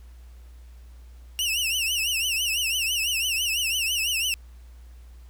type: tone with vibrato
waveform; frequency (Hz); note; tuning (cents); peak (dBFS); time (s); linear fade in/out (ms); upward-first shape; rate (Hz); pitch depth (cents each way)
sawtooth; 2794; F7; 0; -20; 1.39-4.34; 0; triangle; 6; 170
effects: added 60 Hz sine -43 dBFS peak until 5.29 s + pink hiss -61 dBFS RMS until 5.29 s